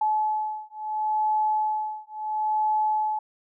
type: beating tone pair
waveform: sine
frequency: 858 / 858.73 Hz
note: A5 / A5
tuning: -44 / -42 cents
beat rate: 0.73 Hz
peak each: -26 dBFS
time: 0.01-3.19 s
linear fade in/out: 5 ms
effects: none